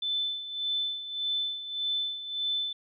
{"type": "tone with tremolo", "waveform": "sine", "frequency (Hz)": 3520, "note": "A7", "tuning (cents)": 0, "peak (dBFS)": -26, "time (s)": [0.02, 2.73], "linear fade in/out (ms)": 5, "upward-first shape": "sine", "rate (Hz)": 1.7, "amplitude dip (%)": 70, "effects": []}